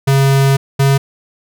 square tone pair in turn, 136.7 / 137.4 Hz, C#3 / C#3, -24 / -15 cents, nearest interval unison, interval 9 cents, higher second, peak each -9 dBFS, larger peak neither, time 0.07-0.57 / 0.79-0.98 s, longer first, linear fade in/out 10 ms, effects none

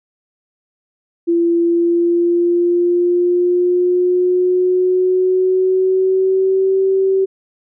sine tone with pitch glide, 340 to 383.8 Hz, F4 to G4, -46 to -37 cents, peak -11 dBFS, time 1.27-7.26 s, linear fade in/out 20 ms, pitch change +209 cents, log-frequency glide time 1.61-6.8 s, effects none

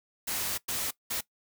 white noise bursts at uneven times, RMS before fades -32 dBFS, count 3, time 0.27-0.58 / 0.68-0.91 / 1.1-1.21 s, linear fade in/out 10 ms, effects noise-tail reverb RT60 0.1 s tail -19 dB re dry

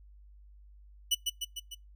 sawtooth tone with echo, 2960 Hz, F#7, in tune, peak -21 dBFS, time 1.11-1.15 s, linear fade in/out 10 ms, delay 150 ms, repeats 4, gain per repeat -4 dB, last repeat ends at 1.75 s, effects noise-tail reverb RT60 0.2 s tail -24 dB re dry + added 50 Hz sine -52 dBFS peak until 1.95 s

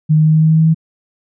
sine tone with pitch steps, 154.5 / 155.4 / 156.3 / 157.2 / 158.11 / 159.03 / 159.95 / 160.88 Hz, D#3 / D#3 / D#3 / D#3 / D#3 / D#3 / D#3 / E3, -12 / -2 / +8 / +18 / +28 / +38 / +48 / -42 cents, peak -7 dBFS, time 0.09-0.746 s, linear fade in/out 20 ms, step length 82 ms, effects none

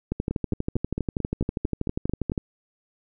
two click trains, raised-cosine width 3 ms, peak -14 / -12 dBFS, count 10 / 29, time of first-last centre 0.31-2.319 / 0.12-2.378 s, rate 4.48 / 12.4 Hz, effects none

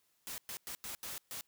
white noise bursts at uneven times, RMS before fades -43 dBFS, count 6, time 0.27-0.38 / 0.49-0.57 / 0.67-0.75 / 0.84-0.95 / 1.03-1.18 / 1.31-1.41 s, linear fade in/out 0 ms, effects white hiss -75 dBFS RMS until 1.47 s

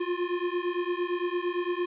square beating tone pair, 349.2 / 358 Hz, F4 / F4, 0 / +43 cents, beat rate 8.8 Hz, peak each -31 dBFS, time 0-1.86 s, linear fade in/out 10 ms, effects resampled to 8000 Hz + 10-bit

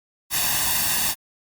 white noise with comb filter, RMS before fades -22 dBFS, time 0.3-1.15 s, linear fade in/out 50 ms, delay 1.1 ms, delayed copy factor +0.75, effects Opus 48 kbps

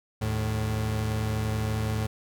35% pulse tone pair together, 77.1 / 109.04 Hz, D#2 / A2, -15 / -15 cents, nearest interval tritone, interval 600 cents, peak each -31 / -25 dBFS, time 0.21-2.07 s, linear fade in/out 10 ms, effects none

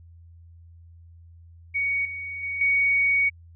sine tone with level steps, 2239 Hz, C#7, 17 cents sharp, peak -22 / -31 / -27 / -18 dBFS, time 1.74-3.3 s, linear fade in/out 20 ms, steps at 2.05 / 2.43 / 2.61 s, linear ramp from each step 2 ms, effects added 84 Hz sine -46 dBFS peak until 3.55 s

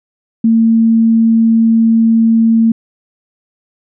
sine tone, 226.4 Hz, A3, 50 cents sharp, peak -6 dBFS, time 0.44-2.72 s, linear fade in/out 5 ms, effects none

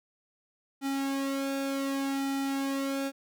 sawtooth tone with flanger, 273.7 Hz, C#4, 22 cents flat, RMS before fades -31 dBFS, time 0.81-3.12 s, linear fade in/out 50 ms, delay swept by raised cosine 1.8 to 2.67 ms, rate 0.66 Hz, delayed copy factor -0.7, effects none

